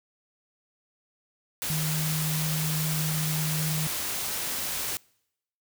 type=tone in noise; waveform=sine; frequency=155.56 Hz; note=D#3; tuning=in tune; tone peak=-27 dBFS; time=1.7-3.87 s; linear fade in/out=0 ms; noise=white; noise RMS=-31 dBFS; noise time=1.62-4.97 s; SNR=+1 dB; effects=noise-tail reverb RT60 0.8 s tail -26 dB re dry